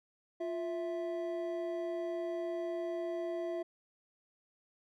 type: tone pair together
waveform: triangle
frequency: 349.2 / 659.2 Hz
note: F4 / E5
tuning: 0 / 0 cents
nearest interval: major seventh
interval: 1100 cents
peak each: -35 / -36 dBFS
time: 0.4-3.63 s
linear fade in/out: 10 ms
effects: none